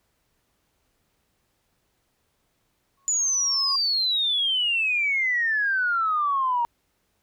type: tone with exponential growth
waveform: sine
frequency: 1096 Hz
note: C#6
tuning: 20 cents flat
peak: -26 dBFS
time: 2.97-3.76 s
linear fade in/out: 5 ms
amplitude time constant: 170 ms
type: exponential sweep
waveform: sine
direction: down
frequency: 7030 to 932.3 Hz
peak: -20 dBFS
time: 3.08-6.65 s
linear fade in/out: 0 ms
effects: tanh soft clip ceiling -13 dBFS + pink hiss -71 dBFS RMS until 7.22 s